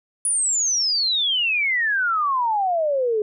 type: exponential sweep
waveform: sine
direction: down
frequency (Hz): 9956 to 413.7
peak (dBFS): -18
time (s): 0.25-3.22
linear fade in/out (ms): 2
effects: none